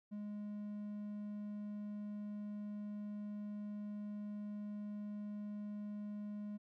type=tone; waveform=triangle; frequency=207.7 Hz; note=G#3; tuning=in tune; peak=-40 dBFS; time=0.11-6.58 s; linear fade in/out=20 ms; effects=none